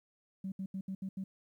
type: tone bursts at uneven times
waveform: sine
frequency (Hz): 191.5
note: G3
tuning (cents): -40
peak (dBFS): -35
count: 6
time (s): 0.44-0.52 / 0.59-0.66 / 0.74-0.81 / 0.88-0.95 / 1.02-1.09 / 1.17-1.24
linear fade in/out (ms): 5
effects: tanh soft clip ceiling -31 dBFS + 12-bit